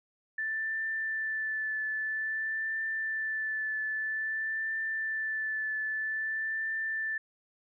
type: tone with vibrato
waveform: sine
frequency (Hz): 1760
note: A6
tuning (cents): 0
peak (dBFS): -30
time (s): 0.38-7.18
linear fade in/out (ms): 5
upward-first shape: triangle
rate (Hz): 0.51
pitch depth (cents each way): 20
effects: none